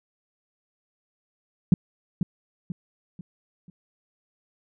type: tone with echo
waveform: sine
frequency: 176.1 Hz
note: F3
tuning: 15 cents sharp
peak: -11 dBFS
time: 1.72-1.74 s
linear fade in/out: 2 ms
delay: 490 ms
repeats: 4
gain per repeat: -8 dB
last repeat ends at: 3.7 s
effects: none